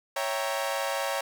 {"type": "chord", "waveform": "sawtooth", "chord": "C# diminished seventh", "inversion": "none", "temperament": "equal", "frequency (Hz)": [554.4, 659.3, 784, 932.3], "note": ["C#5", "E5", "G5", "Bb5"], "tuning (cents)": [0, 0, 0, 0], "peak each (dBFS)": [-27, -31, -31, -31], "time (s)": [0.16, 1.21], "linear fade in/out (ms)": 5, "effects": []}